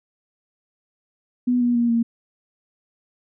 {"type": "tone with pitch steps", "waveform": "sine", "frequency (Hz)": [246.9, 241.8, 236.8, 232], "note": ["B3", "B3", "A#3", "A#3"], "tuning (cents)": [0, -36, 27, -8], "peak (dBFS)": -16, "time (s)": [1.47, 2.03], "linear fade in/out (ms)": 10, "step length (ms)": 140, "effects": []}